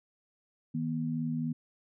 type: tone pair together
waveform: sine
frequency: 158.24 / 242 Hz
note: D#3 / B3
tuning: +30 / -35 cents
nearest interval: perfect fifth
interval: 735 cents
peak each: -33 / -32 dBFS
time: 0.74-1.53 s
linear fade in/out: 10 ms
effects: none